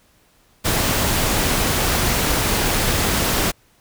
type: noise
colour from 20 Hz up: pink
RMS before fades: -19 dBFS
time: 0.64-3.52 s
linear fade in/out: 20 ms
effects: pink hiss -57 dBFS RMS until 3.8 s